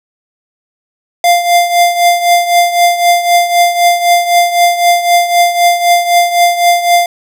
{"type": "tone with tremolo", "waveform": "square", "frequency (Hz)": 697, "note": "F5", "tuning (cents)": -4, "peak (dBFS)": -4, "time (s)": [1.24, 7.06], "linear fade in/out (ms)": 2, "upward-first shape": "triangle", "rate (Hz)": 3.9, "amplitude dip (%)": 75, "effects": []}